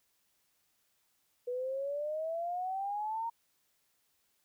sine exponential sweep, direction up, 486.4 to 932.3 Hz, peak -33 dBFS, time 1.47-3.3 s, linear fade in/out 10 ms, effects white hiss -75 dBFS RMS until 4.44 s

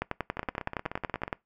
two click trains, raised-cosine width 0.5 ms, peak -14 / -20 dBFS, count 15 / 16, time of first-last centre 0.02-1.328 / 0.37-1.279 s, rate 10.7 / 16.5 Hz, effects noise-tail reverb RT60 0.2 s tail -23 dB re dry

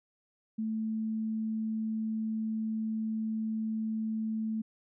sine tone, 220 Hz, A3, in tune, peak -30 dBFS, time 0.58-4.62 s, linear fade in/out 10 ms, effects none

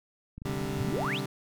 click train, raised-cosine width 5 ms, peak -29 dBFS, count 18, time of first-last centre 0.38-1.044 s, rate 25.6 Hz
25% pulse chord, C suspended second, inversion none, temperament equal, 130.81 / 146.83 / 196 Hz, C3 / D3 / G3, 0 / 0 / 0 cents, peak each -32 dBFS, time 0.45-1.26 s, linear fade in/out 5 ms
sine exponential sweep, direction up, 65.41 to 4719 Hz, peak -30 dBFS, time 0.76-1.21 s, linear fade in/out 50 ms
effects none

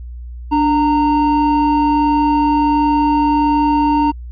triangle tone pair together, 293.7 / 922.5 Hz, D4 / A#5, 0 / -18 cents, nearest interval octave + minor sixth, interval 1982 cents, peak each -12 dBFS, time 0.51-4.12 s, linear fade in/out 20 ms, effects added 60 Hz sine -27 dBFS peak until 4.31 s + resampled to 11025 Hz

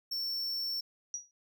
square tone, 5430 Hz, F8, 50 cents flat, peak -33 dBFS, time 0.11-0.81 s, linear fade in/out 10 ms
sine tone with exponential decay, 5780 Hz, F#8, 41 cents flat, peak -31 dBFS, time 1.14-1.31 s, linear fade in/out 1 ms, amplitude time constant 35 ms
effects none

